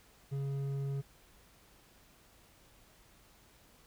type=tone with hard clipping; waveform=sine; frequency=138.3 Hz; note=C#3; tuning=4 cents flat; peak=-35 dBFS; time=0.31-1.02 s; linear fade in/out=20 ms; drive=6 dB; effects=added 49 Hz sine -69 dBFS peak until 3.86 s + pink hiss -63 dBFS RMS until 3.86 s